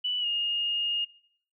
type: tone with pitch glide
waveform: sine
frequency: 2967 to 2844 Hz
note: F#7 to F7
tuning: +4 to +31 cents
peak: -26 dBFS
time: 0.04-1.05 s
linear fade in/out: 10 ms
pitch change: -73 cents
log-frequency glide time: 0.2-0.26 s
effects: noise-tail reverb RT60 0.6 s tail -19 dB re dry